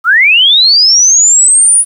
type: linear sweep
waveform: sine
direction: up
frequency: 1244.5 to 9860 Hz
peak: -3 dBFS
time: 0.04-1.85 s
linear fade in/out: 50 ms
effects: 7-bit